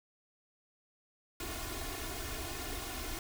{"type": "noise with comb filter", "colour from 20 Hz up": "pink", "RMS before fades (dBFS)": -40, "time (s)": [1.4, 3.19], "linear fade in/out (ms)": 2, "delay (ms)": 2.8, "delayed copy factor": 0.95, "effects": []}